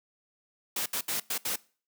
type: noise bursts at uneven times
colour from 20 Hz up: white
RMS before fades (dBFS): -31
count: 5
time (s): 0.76-0.86 / 0.93-1.01 / 1.08-1.2 / 1.3-1.38 / 1.45-1.56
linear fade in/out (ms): 5
effects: noise-tail reverb RT60 0.4 s tail -22 dB re dry + high-pass 150 Hz 12 dB/octave